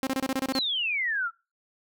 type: tone bursts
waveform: sawtooth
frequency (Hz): 265.3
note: C4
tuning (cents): +24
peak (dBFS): -21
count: 9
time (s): 0.03-0.589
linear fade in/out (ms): 0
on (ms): 39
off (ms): 26
type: exponential sweep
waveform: sine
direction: down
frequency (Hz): 4495 to 1300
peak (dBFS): -25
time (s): 0.53-1.31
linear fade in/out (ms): 50
effects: noise-tail reverb RT60 0.3 s tail -25 dB re dry